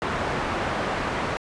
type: low-pass noise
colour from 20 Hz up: white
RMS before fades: -27 dBFS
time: 0.02-1.37 s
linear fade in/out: 0 ms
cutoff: 1300 Hz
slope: 12 dB/octave
effects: resampled to 22050 Hz